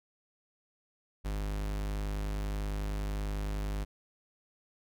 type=tone; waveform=45% pulse; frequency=50.8 Hz; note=G#1; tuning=38 cents flat; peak=-32 dBFS; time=1.24-3.85 s; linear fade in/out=20 ms; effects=none